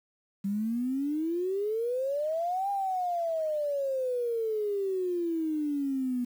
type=exponential two-way sweep; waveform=sine; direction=up then down; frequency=193.6 to 808 to 242.1 Hz; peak=-27 dBFS; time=0.44-6.25 s; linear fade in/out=10 ms; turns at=2.7 s; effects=9-bit